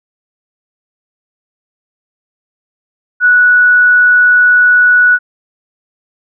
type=tone; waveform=sine; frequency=1472 Hz; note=F#6; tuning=9 cents flat; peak=-4 dBFS; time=3.2-5.19 s; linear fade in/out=50 ms; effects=none